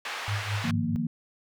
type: band-pass noise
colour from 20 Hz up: white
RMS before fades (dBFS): -35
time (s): 0.05-0.71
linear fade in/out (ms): 2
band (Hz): 760 to 2500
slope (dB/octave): 12
type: tone with tremolo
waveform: sine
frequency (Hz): 103.1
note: G#2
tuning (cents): -12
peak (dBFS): -25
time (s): 0.28-0.96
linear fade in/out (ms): 0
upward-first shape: triangle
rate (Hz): 4.7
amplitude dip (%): 90
type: chord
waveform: sine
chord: Eb suspended second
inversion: none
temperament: just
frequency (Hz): 155.56 / 175.01 / 233.3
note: Eb3 / F3 / Bb3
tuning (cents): 0 / +4 / +2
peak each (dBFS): -32 / -32 / -28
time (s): 0.64-1.07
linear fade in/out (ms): 5
effects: none